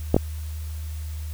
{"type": "clicks", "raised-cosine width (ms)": 2, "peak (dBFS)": -3, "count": 2, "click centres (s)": [0.144, 0.165], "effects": ["added 77 Hz sine -29 dBFS peak until 1.33 s", "white hiss -47 dBFS RMS until 1.33 s"]}